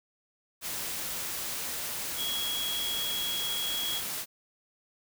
sine tone in noise, 3322 Hz, G#7, in tune, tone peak -31 dBFS, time 2.16-4.02 s, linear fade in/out 50 ms, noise white, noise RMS -35 dBFS, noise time 0.61-4.26 s, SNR +1 dB, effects none

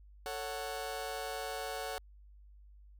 sawtooth chord, F# minor, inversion first, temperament just, 444 / 555 / 740 Hz, A4 / C#5 / F#5, +16 / +2 / 0 cents, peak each -39 / -39 / -37 dBFS, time 0.26-1.98 s, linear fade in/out 0 ms, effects added 50 Hz sine -54 dBFS peak until 2.99 s

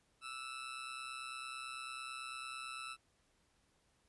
20% pulse tone with amplitude modulation, 1319 Hz, E6, 1 cent sharp, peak -36 dBFS, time 0.21-2.97 s, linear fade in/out 50 ms, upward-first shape sine, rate 129 Hz, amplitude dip 60%, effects pink hiss -75 dBFS RMS until 4.08 s + resampled to 24000 Hz

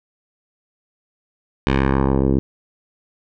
10% pulse tone with low-pass filter sweep, 67.3 Hz, C2, 49 cents sharp, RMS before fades -17 dBFS, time 1.67-2.39 s, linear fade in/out 0 ms, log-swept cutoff 3200 to 330 Hz, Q 1.3, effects none

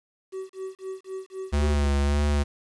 triangle tone with tremolo, 380 Hz, F#4, 46 cents sharp, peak -28 dBFS, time 0.32-1.88 s, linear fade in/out 20 ms, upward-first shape sine, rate 3.9 Hz, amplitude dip 100%
square tone with vibrato, 71.9 Hz, D2, 36 cents flat, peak -21 dBFS, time 1.52-2.44 s, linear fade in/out 20 ms, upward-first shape sine, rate 1.7 Hz, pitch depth 36 cents each way
effects resampled to 22050 Hz + 9-bit

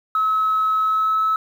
sine tone with pitch glide, 1289 to 1298.7 Hz, E6 to E6, -39 to -26 cents, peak -15 dBFS, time 0.15-1.36 s, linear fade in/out 2 ms, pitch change +13 cents, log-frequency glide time 0.8-1.24 s, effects tanh soft clip ceiling -12 dBFS + 8-bit

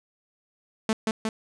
sawtooth tone with echo, 220 Hz, A3, in tune, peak -17 dBFS, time 0.89-0.93 s, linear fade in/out 2 ms, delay 180 ms, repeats 2, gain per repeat -2 dB, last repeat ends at 1.29 s, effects resampled to 22050 Hz + 8-bit

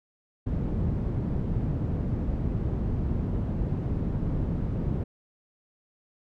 white low-pass noise, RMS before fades -28 dBFS, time 0.46-5.04 s, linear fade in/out 10 ms, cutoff 160 Hz, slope 12 dB/octave, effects none

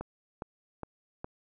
click train, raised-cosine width 1 ms, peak -23 dBFS, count 4, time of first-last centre 0.01-1.245 s, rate 2.43 Hz, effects none

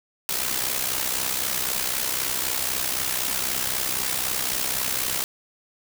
white noise with amplitude modulation, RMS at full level -23 dBFS, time 0.29-5.24 s, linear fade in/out 0 ms, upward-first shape sine, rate 63.9 Hz, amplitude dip 65%, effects none

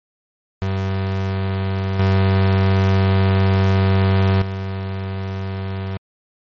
35% pulse tone with level steps, 96 Hz, G2, 36 cents flat, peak -17 / -11 / -21 dBFS, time 0.62-5.97 s, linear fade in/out 0 ms, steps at 1.99 / 4.42 s, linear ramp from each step 2 ms, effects low-pass 4000 Hz 12 dB/octave + MP3 32 kbps

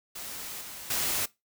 white noise with level steps, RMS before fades -39 / -42 / -29 dBFS, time 0.15-1.26 s, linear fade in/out 10 ms, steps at 0.61 / 0.9 s, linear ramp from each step 5 ms, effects noise-tail reverb RT60 0.2 s tail -20 dB re dry

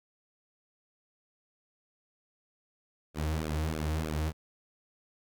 sawtooth tone with flanger, 77.78 Hz, D#2, in tune, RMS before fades -32 dBFS, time 3.14-4.33 s, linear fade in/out 50 ms, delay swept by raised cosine 1 to 5.1 ms, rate 3.2 Hz, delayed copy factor -0.95, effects none

